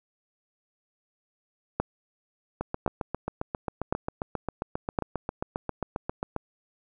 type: two click trains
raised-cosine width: 1 ms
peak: -10 / -15 dBFS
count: 4 / 29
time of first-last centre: 1.8-4.988 / 2.61-6.363 s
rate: 0.941 / 7.46 Hz
effects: none